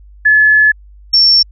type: tone pair in turn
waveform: sine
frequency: 1717 / 5441 Hz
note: A6 / F8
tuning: -43 / -46 cents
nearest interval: octave + minor sixth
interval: 1997 cents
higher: second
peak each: -5 dBFS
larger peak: neither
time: 0.25-0.72 / 1.13-1.43 s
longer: first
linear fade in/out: 10 ms
effects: added 50 Hz sine -36 dBFS peak until 1.51 s